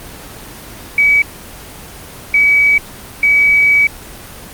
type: tone bursts at uneven times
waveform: sine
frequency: 2277 Hz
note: C#7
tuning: 46 cents sharp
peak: -7 dBFS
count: 3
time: 0.98-1.22 / 2.34-2.78 / 3.23-3.87 s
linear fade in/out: 2 ms
effects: pink hiss -32 dBFS RMS until 4.53 s + Opus 24 kbps